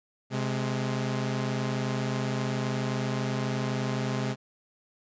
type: tone pair together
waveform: sawtooth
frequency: 130.31 / 209.3 Hz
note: C3 / G#3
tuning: -7 / +14 cents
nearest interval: minor sixth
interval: 821 cents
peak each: -25 / -28 dBFS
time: 0.3-4.36 s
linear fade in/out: 50 ms
effects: resampled to 16000 Hz